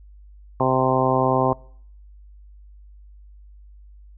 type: harmonic tone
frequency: 130.2 Hz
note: C3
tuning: 8 cents flat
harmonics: 1 / 2 / 3 / 4 / 5 / 6 / 7 / 8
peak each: -25 / -25 / -25 / -25 / -25 / -25 / -25 / -25 dBFS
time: 0.6-1.53 s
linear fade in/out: 2 ms
effects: noise-tail reverb RT60 0.6 s tail -24 dB re dry + added 50 Hz sine -43 dBFS peak until 4.17 s